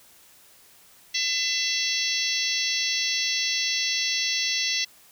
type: harmonic tone with a mistuned harmonic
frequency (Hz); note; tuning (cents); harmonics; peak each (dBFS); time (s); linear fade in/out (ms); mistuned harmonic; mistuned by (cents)
671; E5; +31; 3 / 4 / 5 / 6 / 7 / 8 / 9; -31 / -31 / -31 / -31 / -31 / -31 / -31; 1.14-4.85; 10; 7; -91
effects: white hiss -54 dBFS RMS until 5.11 s